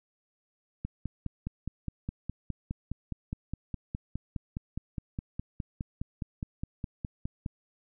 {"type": "click train", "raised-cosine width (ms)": 5, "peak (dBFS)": -21, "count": 33, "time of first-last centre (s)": [0.85, 7.462], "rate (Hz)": 4.84, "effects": []}